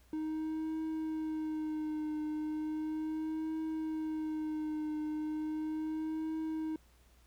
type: tone with vibrato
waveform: triangle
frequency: 311.1 Hz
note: D#4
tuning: in tune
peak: -32 dBFS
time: 0.13-6.76 s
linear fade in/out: 2 ms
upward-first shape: triangle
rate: 0.36 Hz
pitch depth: 35 cents each way
effects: added 60 Hz sine -62 dBFS peak until 7.26 s + pink hiss -68 dBFS RMS until 7.26 s